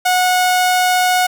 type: tone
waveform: sawtooth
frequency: 731 Hz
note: F#5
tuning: 21 cents flat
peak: -8 dBFS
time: 0.05-1.27 s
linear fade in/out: 10 ms
effects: none